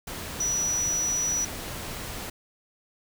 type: tone in noise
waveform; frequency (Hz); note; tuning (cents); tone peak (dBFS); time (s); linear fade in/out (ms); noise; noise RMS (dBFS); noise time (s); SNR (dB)
sine; 5880; F#8; -12; -24; 0.4-1.45; 5; pink; -36; 0.07-2.3; +9
effects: none

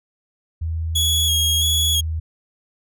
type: tone with pitch glide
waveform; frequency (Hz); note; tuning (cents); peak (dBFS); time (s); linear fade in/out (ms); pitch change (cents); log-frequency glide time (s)
sine; 81.3 to 79.95; E2 to D#2; -23 to +48; -21; 0.61-2.2; 10; -29; 1-1.46
type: tone with vibrato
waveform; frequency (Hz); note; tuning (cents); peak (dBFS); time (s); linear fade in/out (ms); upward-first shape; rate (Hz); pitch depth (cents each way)
sawtooth; 3322; G#7; 0; -14; 0.95-2.01; 10; square; 1.5; 24
effects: none

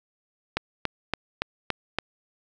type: click train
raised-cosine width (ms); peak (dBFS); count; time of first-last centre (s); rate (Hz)
0.3; -8; 6; 0.57-1.986; 3.53
effects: none

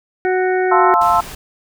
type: harmonic tone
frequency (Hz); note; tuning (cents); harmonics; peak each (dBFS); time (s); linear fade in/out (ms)
370; F#4; 0; 1 / 2 / 4 / 5 / 6; -15 / -20 / -24 / -27 / -31; 0.25-0.94; 0
type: chord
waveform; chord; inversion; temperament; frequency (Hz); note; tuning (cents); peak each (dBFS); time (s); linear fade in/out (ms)
sine; F major seventh; none; equal; 698.5 / 880 / 1046.5 / 1318.5; F5 / A5 / C6 / E6; 0 / 0 / 0 / 0; -16; 0.71-1.21; 10
type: noise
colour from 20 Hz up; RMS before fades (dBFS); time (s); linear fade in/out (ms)
pink; -32; 1.01-1.35; 5
effects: none

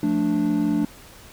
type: chord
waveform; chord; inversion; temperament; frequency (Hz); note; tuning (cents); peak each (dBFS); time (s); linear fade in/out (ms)
triangle; D minor; first; equal; 174.61 / 220 / 293.7; F3 / A3 / D4; 0 / 0 / 0; -25 / -22 / -19; 0.03-0.85; 2
effects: pink hiss -46 dBFS RMS until 1.32 s

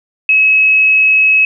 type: tone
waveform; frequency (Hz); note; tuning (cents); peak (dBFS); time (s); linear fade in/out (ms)
sine; 2569; E7; -45; -6; 0.29-1.45; 2
effects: none

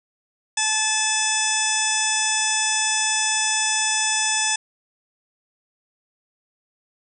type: harmonic tone with a mistuned harmonic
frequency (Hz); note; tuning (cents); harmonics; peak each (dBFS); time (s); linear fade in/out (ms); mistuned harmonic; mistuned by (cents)
868; A5; -24; 1 / 2 / 3 / 4 / 6 / 7 / 8 / 9 / 10; -28 / -28 / -28 / -28 / -28 / -28 / -28 / -28 / -28; 0.57-4.56; 5; 9; +16
effects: none

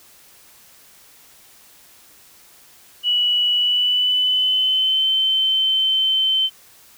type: tone with pitch glide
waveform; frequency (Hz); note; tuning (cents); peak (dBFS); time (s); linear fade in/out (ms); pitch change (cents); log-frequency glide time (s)
sine; 2940 to 3084; F#7 to G7; -12 to -29; -15; 3.03-6.5; 50; +83; 3.54-5.08
effects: white hiss -49 dBFS RMS until 6.97 s

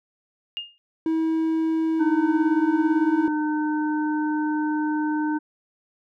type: tone with exponential decay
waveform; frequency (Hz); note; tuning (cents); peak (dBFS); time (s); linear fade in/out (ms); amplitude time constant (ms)
sine; 2830; F7; +22; -24; 0.57-0.78; 0; 45
type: tone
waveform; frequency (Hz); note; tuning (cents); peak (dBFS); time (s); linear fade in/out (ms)
triangle; 322; E4; -41; -18; 1.06-3.28; 2
type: harmonic tone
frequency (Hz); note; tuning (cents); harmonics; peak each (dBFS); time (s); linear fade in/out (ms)
304.1; D#4; -40; 1 / 3 / 5; -22 / -30 / -34; 1.99-5.39; 20
effects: none

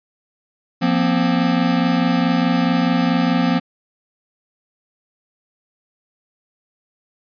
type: chord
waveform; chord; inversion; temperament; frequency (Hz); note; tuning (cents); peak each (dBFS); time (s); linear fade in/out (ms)
square; F suspended fourth; none; equal with one note detuned; 174.61 / 236.9 / 261.6; F3 / Bb3 / C4; 0 / +28 / 0; -20; 0.81-3.6; 20
effects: resampled to 11025 Hz

